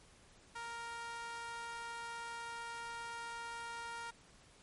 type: tone with high-pass filter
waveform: sawtooth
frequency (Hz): 466.2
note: A#4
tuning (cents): 0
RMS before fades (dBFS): -45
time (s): 0.55-4.11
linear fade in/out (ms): 10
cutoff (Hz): 1100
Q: 2.8
effects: pink hiss -63 dBFS RMS until 4.62 s + MP3 48 kbps